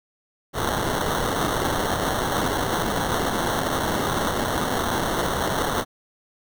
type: noise with sample-and-hold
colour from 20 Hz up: white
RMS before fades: -24 dBFS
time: 0.53-5.85 s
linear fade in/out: 50 ms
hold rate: 2450 Hz
effects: none